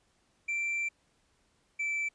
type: tone pair in turn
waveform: triangle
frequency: 2349 / 2325 Hz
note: D7 / D7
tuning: 0 / -18 cents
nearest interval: unison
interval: 18 cents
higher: first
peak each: -28 dBFS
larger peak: neither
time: 0.48-0.89 / 1.79-2.09 s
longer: first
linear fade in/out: 10 ms
effects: pink hiss -71 dBFS RMS until 2.14 s + resampled to 22050 Hz